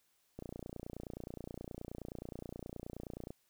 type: click train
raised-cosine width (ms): 2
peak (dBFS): -30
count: 87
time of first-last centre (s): 0.39-3.305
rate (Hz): 29.5
effects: white hiss -75 dBFS RMS until 3.49 s